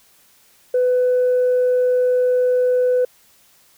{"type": "tone", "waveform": "sine", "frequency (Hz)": 500, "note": "B4", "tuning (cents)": 21, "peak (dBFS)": -12, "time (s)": [0.74, 3.05], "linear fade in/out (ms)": 5, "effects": ["tanh soft clip ceiling -11 dBFS", "white hiss -54 dBFS RMS until 3.77 s"]}